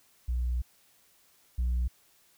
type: tone pair in turn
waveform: sine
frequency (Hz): 60.9 / 61.14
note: B1 / B1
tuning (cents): -24 / -17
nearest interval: unison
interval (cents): 7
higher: second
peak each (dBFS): -25 / -23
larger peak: second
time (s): 0.28-0.62 / 1.58-1.88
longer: first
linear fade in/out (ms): 10
effects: tanh soft clip ceiling -24 dBFS + white hiss -64 dBFS RMS until 2.37 s